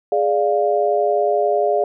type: chord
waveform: sine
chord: D diminished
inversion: second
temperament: equal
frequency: 415.3 / 587.3 / 698.5 Hz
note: Ab4 / D5 / F5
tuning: 0 / 0 / 0 cents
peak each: -19 dBFS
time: 0.12-1.84 s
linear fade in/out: 2 ms
effects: none